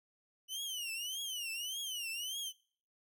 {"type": "tone with vibrato", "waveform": "sawtooth", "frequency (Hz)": 2962, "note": "F#7", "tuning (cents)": 1, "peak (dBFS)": -35, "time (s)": [0.48, 2.53], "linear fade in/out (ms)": 50, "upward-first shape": "triangle", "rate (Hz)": 1.7, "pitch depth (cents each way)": 210, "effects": ["noise-tail reverb RT60 0.5 s tail -23 dB re dry"]}